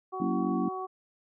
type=harmonic tone; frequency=374.7 Hz; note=F#4; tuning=22 cents sharp; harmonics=1 / 2 / 3; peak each=-37 / -37 / -37 dBFS; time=0.12-0.87 s; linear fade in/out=20 ms
type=chord; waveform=sine; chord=F# dominant seventh; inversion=none; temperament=equal; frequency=185 / 233.1 / 277.2 / 329.6 Hz; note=F#3 / A#3 / C#4 / E4; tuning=0 / 0 / 0 / 0 cents; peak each=-32 dBFS; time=0.2-0.69 s; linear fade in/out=5 ms
effects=none